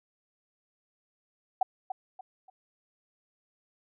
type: tone with echo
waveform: sine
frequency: 756 Hz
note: F#5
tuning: 37 cents sharp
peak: -20 dBFS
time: 1.61-1.63 s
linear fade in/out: 5 ms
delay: 290 ms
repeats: 3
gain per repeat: -10 dB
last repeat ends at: 2.5 s
effects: none